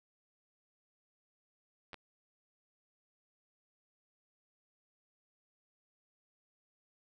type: clicks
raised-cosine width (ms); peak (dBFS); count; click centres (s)
0.3; -30; 2; 1.932 / 1.943
effects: none